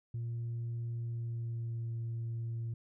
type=tone with pitch glide; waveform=sine; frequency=117.2 to 115.39 Hz; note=A#2 to A#2; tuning=+10 to -17 cents; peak=-33 dBFS; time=0.14-2.74 s; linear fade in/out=5 ms; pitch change=-27 cents; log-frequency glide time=0.97-1.91 s; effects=tanh soft clip ceiling -33 dBFS